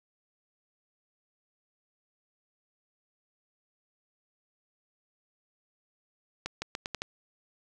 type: accelerating click train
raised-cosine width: 0.2 ms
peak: -16 dBFS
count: 6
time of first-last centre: 6.46-7.019 s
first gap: 160 ms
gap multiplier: 0.82
effects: none